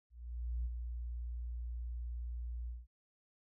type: tone with ADSR envelope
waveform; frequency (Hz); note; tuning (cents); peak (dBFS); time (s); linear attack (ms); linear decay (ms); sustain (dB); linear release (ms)
sine; 59.5; A#1; +36; -32; 0.1-2.87; 550; 38; -6; 190
effects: tanh soft clip ceiling -31 dBFS